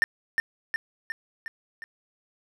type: tone with echo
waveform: triangle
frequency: 1800 Hz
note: A6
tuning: 39 cents sharp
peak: -15 dBFS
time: 0.02-0.04 s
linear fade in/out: 0 ms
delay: 360 ms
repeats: 5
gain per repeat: -4 dB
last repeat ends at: 1.84 s
effects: none

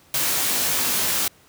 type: noise with comb filter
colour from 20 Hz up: white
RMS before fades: -22 dBFS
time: 0.14-1.28 s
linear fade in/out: 2 ms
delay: 18 ms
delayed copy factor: -0.65
effects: pink hiss -54 dBFS RMS until 1.48 s + high-pass 80 Hz 12 dB/octave

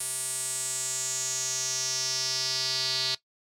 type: tone with band-pass filter sweep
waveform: square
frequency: 130 Hz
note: C3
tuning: 11 cents flat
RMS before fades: -30 dBFS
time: 0-3.15 s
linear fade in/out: 5 ms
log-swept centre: 9400 to 4300 Hz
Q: 4.8
effects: noise-tail reverb RT60 0.1 s tail -17 dB re dry

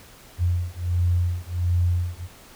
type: beating tone pair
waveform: sine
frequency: 87.3 / 88.7 Hz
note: F2 / F2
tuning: 0 / +27 cents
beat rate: 1.4 Hz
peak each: -23 dBFS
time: 0.38-2.28 s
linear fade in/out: 50 ms
effects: pink hiss -48 dBFS RMS until 2.55 s

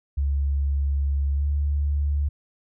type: tone with pitch glide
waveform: sine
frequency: 70 to 72.18 Hz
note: C#2 to D2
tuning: +18 to -29 cents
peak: -20 dBFS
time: 0.17-2.29 s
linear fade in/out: 10 ms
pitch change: +53 cents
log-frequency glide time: 1.34-1.46 s
effects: none

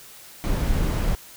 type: noise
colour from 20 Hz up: brown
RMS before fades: -22 dBFS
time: 0.44-1.15 s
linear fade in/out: 0 ms
effects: white hiss -45 dBFS RMS until 1.36 s

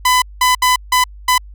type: tone bursts at uneven times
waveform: sawtooth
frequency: 1004 Hz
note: B5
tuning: 28 cents sharp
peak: -6 dBFS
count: 5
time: 0.05-0.22 / 0.41-0.55 / 0.62-0.76 / 0.92-1.04 / 1.28-1.38 s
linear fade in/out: 5 ms
effects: added 50 Hz sine -33 dBFS peak until 1.54 s

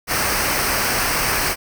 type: noise with comb filter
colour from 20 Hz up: pink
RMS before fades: -20 dBFS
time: 0.07-1.56 s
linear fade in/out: 50 ms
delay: 0.28 ms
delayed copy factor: -0.6
effects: none

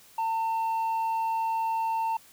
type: tone with tanh clipping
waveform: sine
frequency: 900 Hz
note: A5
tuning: 39 cents sharp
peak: -26 dBFS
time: 0.18-2.17 s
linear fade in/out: 5 ms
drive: 3 dB
effects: white hiss -55 dBFS RMS until 2.32 s

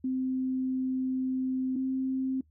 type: tone pair in turn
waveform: sine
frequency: 259.5 / 262.7 Hz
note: C4 / C4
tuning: -14 / +7 cents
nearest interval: unison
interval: 21 cents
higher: second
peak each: -27 dBFS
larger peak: neither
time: 0.04-1.76 / 1.76-2.41 s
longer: first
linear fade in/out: 5 ms
effects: noise-tail reverb RT60 0.1 s tail -20 dB re dry + added 77 Hz sine -61 dBFS peak until 2.5 s

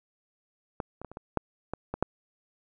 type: clicks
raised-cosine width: 1 ms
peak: -17 / -26 / -24 / -30 / -24 / -11 / -18 / -18 / -10 dBFS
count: 9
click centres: 0.802 / 1.016 / 1.047 / 1.116 / 1.171 / 1.373 / 1.736 / 1.94 / 2.026 s
effects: none

